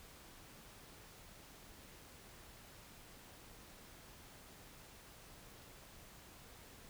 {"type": "silence", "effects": ["pink hiss -58 dBFS RMS until 6.89 s"]}